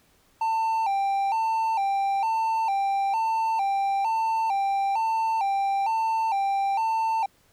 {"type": "tone with vibrato", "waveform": "triangle", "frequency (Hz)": 840, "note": "G#5", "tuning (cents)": 19, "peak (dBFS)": -20, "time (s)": [0.41, 7.26], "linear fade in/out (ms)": 5, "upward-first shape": "square", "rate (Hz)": 1.1, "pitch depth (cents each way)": 110, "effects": ["pink hiss -62 dBFS RMS until 7.52 s"]}